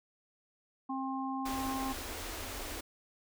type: harmonic tone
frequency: 266 Hz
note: C4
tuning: 29 cents sharp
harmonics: 1 / 3 / 4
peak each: -36 / -39 / -40 dBFS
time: 0.89-1.93 s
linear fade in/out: 10 ms
type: band-stop noise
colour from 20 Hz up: pink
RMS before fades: -41 dBFS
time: 1.45-2.81 s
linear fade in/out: 10 ms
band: 100 to 230 Hz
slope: 96 dB/octave
effects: none